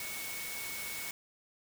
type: tone in noise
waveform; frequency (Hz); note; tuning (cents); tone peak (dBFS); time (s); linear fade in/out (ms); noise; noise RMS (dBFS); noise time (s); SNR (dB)
sine; 2217; C#7; 0; -43; 0-1.11; 2; white; -41; 0-1.11; -5
effects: none